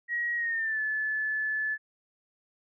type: tone with pitch glide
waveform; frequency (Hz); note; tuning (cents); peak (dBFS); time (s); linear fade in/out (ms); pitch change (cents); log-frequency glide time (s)
sine; 1900 to 1732.3; A#6 to A6; +33 to -27; -27; 0.08-1.78; 50; -160; 0.36-0.81
effects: none